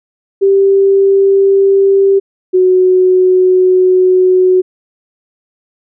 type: tone pair in turn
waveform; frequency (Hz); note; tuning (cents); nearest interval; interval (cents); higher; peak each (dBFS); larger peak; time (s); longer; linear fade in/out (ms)
sine; 392 / 369.2; G4 / F#4; 0 / -4; minor second; 104; first; -5; neither; 0.41-2.2 / 2.53-4.62; second; 20
effects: none